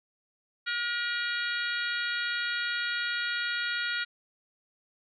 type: harmonic tone with a mistuned harmonic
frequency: 477.3 Hz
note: A#4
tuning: 41 cents sharp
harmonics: 3 / 4 / 5 / 6 / 7 / 8 / 9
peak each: -31 / -36 / -40 / -41 / -40 / -39 / -41 dBFS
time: 0.66-4.05 s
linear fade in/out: 20 ms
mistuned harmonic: 7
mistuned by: -20 cents
effects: none